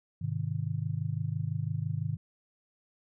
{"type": "chord", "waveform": "sine", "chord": "Ab major", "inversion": "none", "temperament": "just", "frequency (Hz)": [103.83, 129.78, 155.74], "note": ["Ab2", "C3", "Eb3"], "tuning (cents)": [0, -14, 2], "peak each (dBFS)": -34, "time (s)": [0.21, 2.17], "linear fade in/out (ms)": 10, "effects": []}